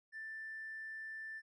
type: tone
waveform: triangle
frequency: 1770 Hz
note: A6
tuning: 10 cents sharp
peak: -40 dBFS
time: 0.12-1.42 s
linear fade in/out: 50 ms
effects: tanh soft clip ceiling -41 dBFS + resampled to 22050 Hz